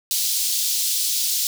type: high-pass noise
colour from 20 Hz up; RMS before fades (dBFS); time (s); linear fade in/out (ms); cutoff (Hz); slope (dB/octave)
pink; -22; 0.11-1.47; 0; 3900; 24
effects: none

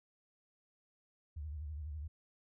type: tone with vibrato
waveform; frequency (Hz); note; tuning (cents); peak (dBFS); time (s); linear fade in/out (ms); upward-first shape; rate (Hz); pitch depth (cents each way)
sine; 75.2; D2; +42; -40; 1.36-2.08; 10; sine; 12; 120
effects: none

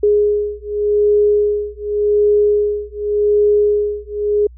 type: beating tone pair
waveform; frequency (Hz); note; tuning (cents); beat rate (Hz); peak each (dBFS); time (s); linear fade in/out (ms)
sine; 415 / 415.87; G#4 / G#4; -1 / +2; 0.87; -15; 0.03-4.47; 5
effects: added 60 Hz sine -36 dBFS peak until 4.57 s

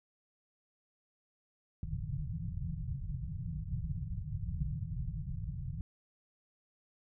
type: low-pass noise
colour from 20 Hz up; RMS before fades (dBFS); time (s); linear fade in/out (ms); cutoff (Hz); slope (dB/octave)
white; -38; 1.83-5.81; 2; 170; 96
effects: none

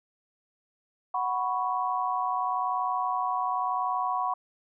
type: chord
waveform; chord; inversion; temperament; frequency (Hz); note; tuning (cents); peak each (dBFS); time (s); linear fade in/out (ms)
sine; F# suspended fourth; none; equal; 740 / 987.8 / 1108.7; F#5 / B5 / C#6; 0 / 0 / 0; -30; 1.14-4.34; 5
effects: none

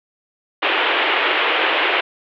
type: band-pass noise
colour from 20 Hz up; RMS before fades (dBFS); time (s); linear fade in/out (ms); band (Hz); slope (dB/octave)
white; -18; 0.62-2.01; 10; 320 to 3200; 48
effects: none

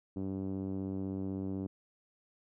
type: tone with low-pass filter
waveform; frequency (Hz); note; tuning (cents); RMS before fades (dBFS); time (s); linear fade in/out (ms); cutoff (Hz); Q
5% pulse; 96; G2; -36; -37; 0.16-1.67; 5; 270; 1.8
effects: none

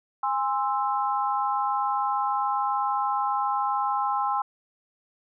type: chord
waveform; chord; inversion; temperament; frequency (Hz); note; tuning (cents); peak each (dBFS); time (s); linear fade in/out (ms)
sine; Ab augmented; none; equal with one note detuned; 819.6 / 1046.5 / 1318.5; Ab5 / C6 / E6; -23 / 0 / 0; -26 / -27 / -30; 0.23-4.42; 5
effects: none

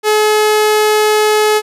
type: tone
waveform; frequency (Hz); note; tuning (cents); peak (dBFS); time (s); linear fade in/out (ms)
sawtooth; 426.3; G#4; +45; -5; 0.03-1.62; 50
effects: resampled to 32000 Hz

